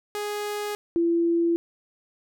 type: tone pair in turn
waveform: sawtooth / sine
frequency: 415.3 / 338.1 Hz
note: G#4 / E4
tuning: 0 / +44 cents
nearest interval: major third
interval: 356 cents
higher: first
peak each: -24 / -19 dBFS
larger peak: second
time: 0.15-0.75 / 0.96-1.56 s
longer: neither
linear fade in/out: 0 ms
effects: none